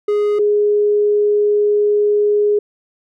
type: tone pair in turn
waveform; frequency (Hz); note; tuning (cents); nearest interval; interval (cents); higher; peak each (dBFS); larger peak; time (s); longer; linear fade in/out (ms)
triangle / sine; 415.3 / 415.3; G#4 / G#4; 0 / 0; unison; 0; neither; -11; neither; 0.08-0.39 / 0.39-2.59; second; 5
effects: none